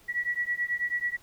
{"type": "beating tone pair", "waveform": "sine", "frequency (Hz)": [1932, 1941.2], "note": ["B6", "B6"], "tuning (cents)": [-39, -30], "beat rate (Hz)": 9.2, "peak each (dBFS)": -30, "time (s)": [0.08, 1.17], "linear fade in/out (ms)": 20, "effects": ["pink hiss -58 dBFS RMS until 1.22 s"]}